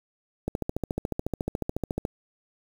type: click train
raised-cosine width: 2 ms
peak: -14 dBFS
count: 23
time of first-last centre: 0.48-2.051 s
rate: 14 Hz
effects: 7-bit